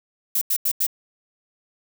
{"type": "noise bursts", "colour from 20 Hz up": "violet", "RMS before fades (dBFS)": -21, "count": 4, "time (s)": [0.35, 0.867], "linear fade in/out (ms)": 5, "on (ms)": 64, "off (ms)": 87, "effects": []}